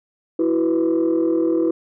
sine chord, E suspended second, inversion none, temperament equal, 329.6 / 370 / 493.9 Hz, E4 / F#4 / B4, 0 / 0 / 0 cents, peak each -16 / -22 / -22 dBFS, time 0.39-1.71 s, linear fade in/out 5 ms, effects tanh soft clip ceiling -11 dBFS

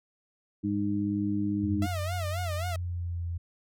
harmonic tone, 102 Hz, G#2, 31 cents flat, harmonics 1 / 2 / 3, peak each -34 / -30 / -29 dBFS, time 0.63-1.87 s, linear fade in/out 20 ms
sine tone with pitch glide, 91.6 to 85.47 Hz, F#2 to F2, -17 to -37 cents, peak -30 dBFS, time 1.63-3.38 s, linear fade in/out 10 ms, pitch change -120 cents, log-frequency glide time 2.27-3.25 s
sawtooth tone with vibrato, 657 Hz, E5, 6 cents flat, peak -30 dBFS, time 1.82-2.76 s, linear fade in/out 2 ms, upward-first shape sine, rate 3.8 Hz, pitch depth 170 cents each way
effects none

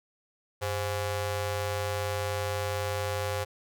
sawtooth ring-modulated tone, 308.1 Hz, D#4, 17 cents flat, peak -22 dBFS, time 0.61-3.45 s, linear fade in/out 20 ms, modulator 214 Hz, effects none

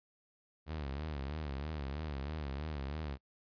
sawtooth tone with vibrato, 72.9 Hz, D2, 12 cents flat, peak -34 dBFS, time 0.66-3.18 s, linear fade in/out 50 ms, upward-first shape sine, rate 3.1 Hz, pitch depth 140 cents each way, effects noise-tail reverb RT60 0.1 s tail -25 dB re dry + resampled to 11025 Hz

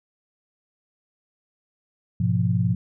sine chord, F diminished, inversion first, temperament equal, 103.83 / 123.47 / 174.61 Hz, Ab2 / Cb3 / F3, 0 / 0 / 0 cents, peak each -23 dBFS, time 2.2-2.75 s, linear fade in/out 5 ms, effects none

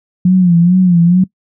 sine tone with vibrato, 177.4 Hz, F3, 27 cents sharp, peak -5 dBFS, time 0.25-1.24 s, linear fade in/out 5 ms, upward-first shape sine, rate 2.3 Hz, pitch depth 86 cents each way, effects noise-tail reverb RT60 0.1 s tail -21 dB re dry

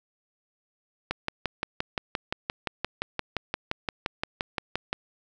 click train, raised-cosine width 0.3 ms, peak -11 dBFS, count 23, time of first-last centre 1.11-4.929 s, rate 5.76 Hz, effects none

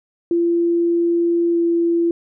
sine tone with pitch glide, 341.2 to 338.8 Hz, F4 to E4, -40 to +48 cents, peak -14 dBFS, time 0.31-2.11 s, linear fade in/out 2 ms, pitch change -12 cents, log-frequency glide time 1.52-1.57 s, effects none

